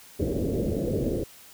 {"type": "low-pass noise", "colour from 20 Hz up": "white", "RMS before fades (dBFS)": -27, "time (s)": [0.19, 1.24], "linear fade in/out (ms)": 10, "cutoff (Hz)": 520, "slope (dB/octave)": 48, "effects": ["white hiss -50 dBFS RMS until 1.53 s"]}